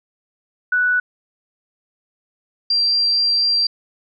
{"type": "tone pair in turn", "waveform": "sine", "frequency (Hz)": [1480, 4726], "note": ["F#6", "D8"], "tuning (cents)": [0, 10], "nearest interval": "octave + minor sixth", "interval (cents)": 2010, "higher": "second", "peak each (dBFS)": -14, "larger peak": "neither", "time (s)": [[0.72, 1], [2.7, 3.67]], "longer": "second", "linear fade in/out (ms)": 5, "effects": []}